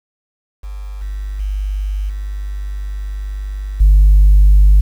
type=tone with level steps; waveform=sine; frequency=49.75 Hz; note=G1; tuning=26 cents sharp; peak=-24 / -20 / -16 / -20 / -3 dBFS; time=0.63-4.81 s; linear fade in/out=10 ms; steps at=1.01 / 1.39 / 2.09 / 3.8 s; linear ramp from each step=10 ms; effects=tanh soft clip ceiling -2 dBFS + 7-bit